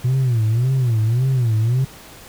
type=tone with vibrato; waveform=sine; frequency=120.5 Hz; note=B2; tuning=42 cents flat; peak=-12 dBFS; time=0.04-1.85 s; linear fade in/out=10 ms; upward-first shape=sine; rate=1.8 Hz; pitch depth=180 cents each way; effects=tanh soft clip ceiling -13 dBFS + pink hiss -41 dBFS RMS until 2.28 s